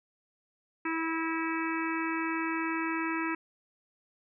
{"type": "harmonic tone with a mistuned harmonic", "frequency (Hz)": 325.7, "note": "E4", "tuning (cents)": -21, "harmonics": [1, 3, 4, 5, 6, 7, 8], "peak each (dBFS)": [-32, -37, -38, -39, -40, -40, -41], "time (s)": [0.85, 3.35], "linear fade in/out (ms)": 5, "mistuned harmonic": 6, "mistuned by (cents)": -25, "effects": []}